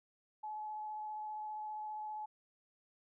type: tone with vibrato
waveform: sine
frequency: 854 Hz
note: G#5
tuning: 48 cents sharp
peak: -40 dBFS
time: 0.43-2.26 s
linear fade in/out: 10 ms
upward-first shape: sine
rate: 15 Hz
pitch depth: 10 cents each way
effects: none